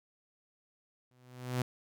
sawtooth tone with exponential growth, 125.4 Hz, B2, 27 cents sharp, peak -24 dBFS, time 1.11-1.62 s, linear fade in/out 2 ms, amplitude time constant 110 ms, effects none

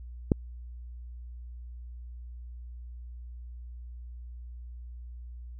click, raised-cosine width 3 ms, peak -8 dBFS, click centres 0.318 s, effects added 60 Hz sine -40 dBFS peak until 5.59 s

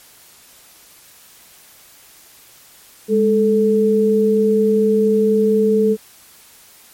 sine tone pair together, 206.7 / 437.9 Hz, G#3 / A4, -8 / -8 cents, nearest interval octave + minor second, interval 1300 cents, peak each -16 / -13 dBFS, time 3.08-5.97 s, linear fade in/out 50 ms, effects white hiss -46 dBFS RMS until 6.93 s + MP3 64 kbps

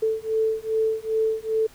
sine beating tone pair, 440 / 442.5 Hz, A4 / A4, 0 / +10 cents, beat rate 2.5 Hz, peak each -24 / -24 dBFS, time 0.02-1.67 s, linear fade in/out 10 ms, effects pink hiss -51 dBFS RMS until 1.74 s

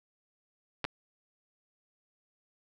clicks, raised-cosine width 0.3 ms, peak -16 dBFS, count 2, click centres 0.843 / 0.85 s, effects none

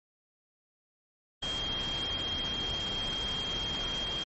sine tone in noise, 3218 Hz, G7, 45 cents sharp, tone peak -32 dBFS, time 1.42-4.24 s, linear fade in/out 10 ms, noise pink, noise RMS -38 dBFS, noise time 1.42-4.24 s, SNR +3 dB, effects low-pass 7000 Hz 12 dB/octave + MP3 32 kbps

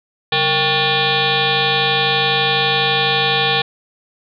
sine tone with frequency modulation, 2093 Hz, C7, in tune, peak -13 dBFS, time 0.32-3.62 s, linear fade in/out 5 ms, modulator 326 Hz, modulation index 5.6, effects none

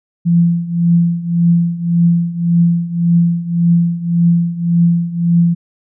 sine tone with tremolo, 170.7 Hz, F3, 39 cents flat, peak -6 dBFS, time 0.25-5.55 s, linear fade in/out 20 ms, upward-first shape triangle, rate 1.8 Hz, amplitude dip 85%, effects none

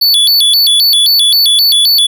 square tone with vibrato, 3918 Hz, B7, 15 cents flat, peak -6 dBFS, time 0.01-2.07 s, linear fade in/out 10 ms, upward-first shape square, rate 3.8 Hz, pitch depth 230 cents each way, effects none

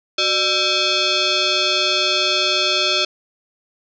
sine tone with frequency modulation, 370 Hz, F#4, in tune, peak -15 dBFS, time 0.18-3.05 s, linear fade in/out 5 ms, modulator 971 Hz, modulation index 4.8, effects none

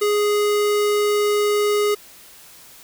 square tone, 415.3 Hz, G#4, in tune, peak -17 dBFS, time 0.01-1.95 s, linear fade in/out 10 ms, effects white hiss -45 dBFS RMS until 2.83 s

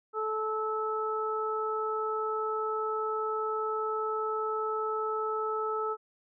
harmonic tone, 435 Hz, A4, 20 cents flat, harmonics 1 / 2 / 3, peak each -32 / -38 / -32 dBFS, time 0.13-5.97 s, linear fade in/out 50 ms, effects none

